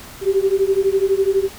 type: beating tone pair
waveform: sine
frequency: 382.9 / 394.9 Hz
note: G4 / G4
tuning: -41 / +13 cents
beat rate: 12 Hz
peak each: -17 dBFS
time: 0.21-1.49 s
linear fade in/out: 50 ms
effects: pink hiss -38 dBFS RMS until 1.58 s